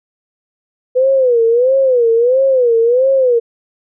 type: tone with vibrato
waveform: sine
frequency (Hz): 496.1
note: B4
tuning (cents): +8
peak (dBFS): -8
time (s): 0.95-3.4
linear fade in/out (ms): 20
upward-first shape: sine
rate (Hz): 1.5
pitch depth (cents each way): 150
effects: none